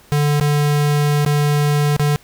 square tone with dropouts, 146.83 Hz, D3, in tune, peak -14 dBFS, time 0.12-2.16 s, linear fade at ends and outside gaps 0 ms, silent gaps 0.399-0.41 / 1.25-1.262 / 1.965-1.996 s, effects pink hiss -48 dBFS RMS until 2.23 s

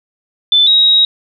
sine tone pair in turn, 3520 / 3804 Hz, A7 / A#7, 0 / +34 cents, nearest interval minor second, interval 134 cents, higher second, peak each -6 dBFS, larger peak neither, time 0.52-0.67 / 0.67-1.05 s, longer second, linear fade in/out 2 ms, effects none

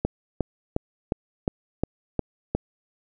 click train, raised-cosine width 2 ms, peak -9 dBFS, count 8, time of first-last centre 0.05-2.55 s, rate 2.8 Hz, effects none

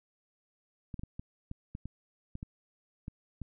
clicks, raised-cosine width 5 ms, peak -27 dBFS, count 11, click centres 0.942 / 0.994 / 1.035 / 1.195 / 1.514 / 1.751 / 1.856 / 2.354 / 2.429 / 3.081 / 3.417 s, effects none

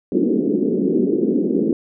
white band-pass noise, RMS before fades -18 dBFS, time 0.12-1.73 s, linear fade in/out 2 ms, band 190 to 410 Hz, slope 48 dB/octave, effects none

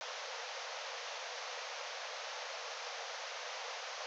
pink band-pass noise, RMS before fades -44 dBFS, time 0.01-4.06 s, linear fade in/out 0 ms, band 470 to 6500 Hz, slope 96 dB/octave, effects none

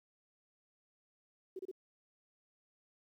sine tone bursts, 376.7 Hz, F#4, 31 cents sharp, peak -40 dBFS, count 3, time 1.56-1.714 s, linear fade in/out 5 ms, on 32 ms, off 29 ms, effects 12-bit

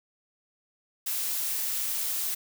blue noise, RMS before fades -30 dBFS, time 1.06-2.35 s, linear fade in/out 10 ms, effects none

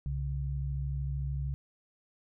sine tone pair together, 65.41 / 138.6 Hz, C2 / C#3, 0 / 0 cents, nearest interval octave + minor second, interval 1300 cents, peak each -33 / -34 dBFS, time 0.06-1.54 s, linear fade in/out 0 ms, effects none

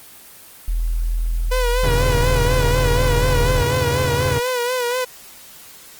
sine tone, 41.24 Hz, E1, 2 cents sharp, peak -17 dBFS, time 0.68-3.62 s, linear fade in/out 0 ms
sawtooth tone with vibrato, 493.9 Hz, B4, in tune, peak -15 dBFS, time 1.51-5.05 s, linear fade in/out 10 ms, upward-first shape sine, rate 4.1 Hz, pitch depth 61 cents each way
45% pulse chord, E diminished seventh, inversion none, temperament equal, 82.41 / 98 / 116.54 / 138.59 Hz, E2 / G2 / Bb2 / Db3, 0 / 0 / 0 / 0 cents, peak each -25 / -26 / -27 / -23 dBFS, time 1.83-4.39 s, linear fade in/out 10 ms
effects white hiss -42 dBFS RMS until 5.99 s + Opus 24 kbps

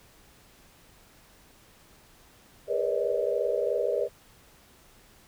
sine tone cluster, 409.5 / 474.4 / 497.3 / 569 / 624 Hz, G#4 / A#4 / B4 / C#5 / D#5, -24 / +30 / +12 / +45 / +5 cents, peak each -31 dBFS, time 2.67-4.09 s, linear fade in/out 50 ms, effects pink hiss -57 dBFS RMS until 5.27 s

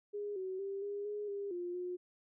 sine tone with pitch steps, 411.4 / 375.8 / 393.7 / 406 / 415.7 / 401.8 / 352.4 / 359.1 Hz, G#4 / F#4 / G4 / G#4 / G#4 / G4 / F4 / F4, -16 / +27 / +8 / -39 / +2 / +43 / +16 / +48 cents, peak -37 dBFS, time 0.13-1.97 s, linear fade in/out 20 ms, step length 230 ms, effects none

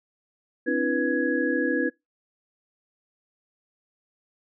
sine tone cluster, 260.8 / 294.1 / 334.2 / 489.3 / 1670 Hz, C4 / D4 / E4 / B4 / G#6, -5 / +3 / +24 / -16 / +9 cents, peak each -28 dBFS, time 0.66-1.9 s, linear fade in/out 20 ms, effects noise-tail reverb RT60 0.2 s tail -26 dB re dry

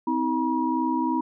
sine tone cluster, 257.5 / 320.4 / 959 Hz, C4 / E4 / A#5, -28 / -49 / +49 cents, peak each -26 dBFS, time 0.07-1.21 s, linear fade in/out 5 ms, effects none

